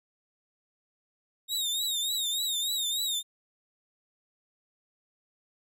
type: tone with vibrato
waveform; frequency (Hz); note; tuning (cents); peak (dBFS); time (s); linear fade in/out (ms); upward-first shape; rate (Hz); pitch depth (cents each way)
sawtooth; 3729; A#7; 0; -25; 1.48-3.23; 50; triangle; 3.4; 110
effects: none